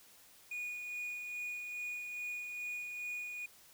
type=tone with tremolo; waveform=triangle; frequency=2456 Hz; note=D#7; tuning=23 cents flat; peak=-36 dBFS; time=0.51-3.46 s; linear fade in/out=5 ms; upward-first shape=sine; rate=2.4 Hz; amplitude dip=35%; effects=white hiss -61 dBFS RMS until 3.73 s